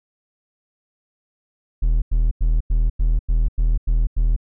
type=tone bursts; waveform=triangle; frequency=40 Hz; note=D#1; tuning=49 cents sharp; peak=-12 dBFS; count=9; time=1.82-4.364 s; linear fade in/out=10 ms; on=200 ms; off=93 ms; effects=none